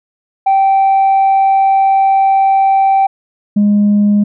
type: tone pair in turn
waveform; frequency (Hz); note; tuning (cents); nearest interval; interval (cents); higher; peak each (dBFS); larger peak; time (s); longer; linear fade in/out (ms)
sine; 778 / 206.1; G5 / G#3; -13 / -13; octave + major seventh; 2300; first; -5; neither; 0.46-3.07 / 3.56-4.24; first; 10
effects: tanh soft clip ceiling -5 dBFS